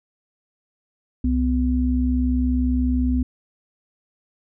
sine tone pair together, 65.75 / 251.4 Hz, C2 / B3, +9 / +31 cents, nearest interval octave + major seventh, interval 2322 cents, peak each -20 dBFS, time 1.24-3.23 s, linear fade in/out 5 ms, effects none

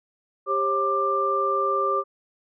sine tone cluster, 396 / 542 / 1185 Hz, G4 / C#5 / D6, +18 / -39 / +15 cents, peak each -27 / -28 / -22 dBFS, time 0.46-2.04 s, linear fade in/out 50 ms, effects none

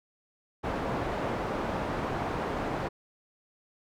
white low-pass noise, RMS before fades -32 dBFS, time 0.63-2.89 s, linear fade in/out 20 ms, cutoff 840 Hz, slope 12 dB/octave, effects none

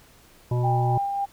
harmonic tone, 122.6 Hz, B2, 12 cents flat, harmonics 1 / 3 / 5 / 7 / 8, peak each -21 / -31 / -35 / -38 / -39 dBFS, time 0.51-0.98 s, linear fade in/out 5 ms
sine tone with tremolo, 798 Hz, G5, 31 cents sharp, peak -22 dBFS, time 0.63-1.26 s, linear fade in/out 20 ms, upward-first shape sine, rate 3.6 Hz, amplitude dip 30%
effects pink hiss -54 dBFS RMS until 1.32 s

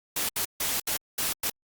white noise bursts at uneven times, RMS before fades -28 dBFS, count 6, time 0.16-0.29 / 0.36-0.45 / 0.6-0.8 / 0.87-0.97 / 1.18-1.33 / 1.43-1.5 s, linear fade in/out 5 ms, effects Opus 48 kbps

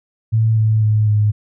sine tone with pitch steps, 111.4 / 109.36 / 107.36 / 105.39 Hz, A2 / A2 / A2 / G#2, +22 / -10 / -42 / +26 cents, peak -11 dBFS, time 0.32-1.32 s, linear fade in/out 20 ms, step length 250 ms, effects none

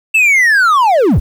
triangle linear sweep, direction down, 2683 to 34.16 Hz, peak -5 dBFS, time 0.14-1.2 s, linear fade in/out 10 ms, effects 7-bit

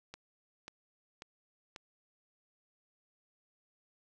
click train, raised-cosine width 0.2 ms, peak -28 dBFS, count 4, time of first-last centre 0.14-1.762 s, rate 1.85 Hz, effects none

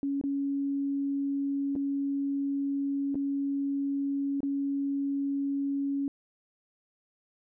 sine tone with dropouts, 278.8 Hz, C#4, 10 cents sharp, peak -27 dBFS, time 0.03-6.08 s, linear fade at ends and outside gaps 1 ms, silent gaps 0.213-0.238 / 1.754-1.761 / 3.145-3.154 / 4.405-4.431 s, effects none

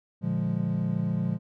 triangle chord, Bb dominant seventh, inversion none, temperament equal, 116.54 / 146.83 / 174.61 / 207.7 Hz, Bb2 / D3 / F3 / Ab3, 0 / 0 / 0 / 0 cents, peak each -30 / -30 / -26 / -30 dBFS, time 0.21-1.39 s, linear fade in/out 50 ms, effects none

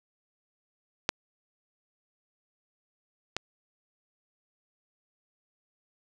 clicks, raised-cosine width 0.2 ms, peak -6 / -12 dBFS, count 2, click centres 1.091 / 3.366 s, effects 8-bit

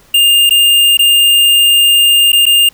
square tone with dropouts, 2809 Hz, F7, 9 cents sharp, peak -6 dBFS, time 0.14-2.69 s, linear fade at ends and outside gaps 5 ms, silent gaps 0.495-0.507 / 0.972-0.991 / 2.32-2.329 / 2.456-2.464 s, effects pink hiss -46 dBFS RMS until 2.73 s

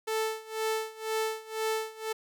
sawtooth tone with tremolo, 440 Hz, A4, in tune, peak -23 dBFS, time 0.07-2.13 s, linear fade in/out 10 ms, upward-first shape sine, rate 2 Hz, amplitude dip 90%, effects none

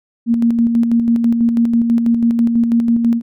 sine tone with tremolo, 233.1 Hz, A#3, in tune, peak -9 dBFS, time 0.26-3.22 s, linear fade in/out 50 ms, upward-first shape square, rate 6.1 Hz, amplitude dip 40%, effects none

